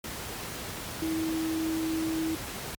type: tone in noise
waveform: sine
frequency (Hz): 321.3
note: E4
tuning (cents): -44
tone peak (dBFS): -27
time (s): 1.02-2.35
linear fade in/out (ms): 2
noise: pink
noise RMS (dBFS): -37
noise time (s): 0.04-2.75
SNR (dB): +7
effects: high-pass 60 Hz 12 dB/octave + MP3 96 kbps